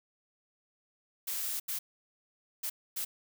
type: noise bursts at uneven times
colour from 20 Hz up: blue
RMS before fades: -35 dBFS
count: 4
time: 1.27-1.6 / 1.68-1.79 / 2.63-2.7 / 2.96-3.05 s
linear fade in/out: 10 ms
effects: none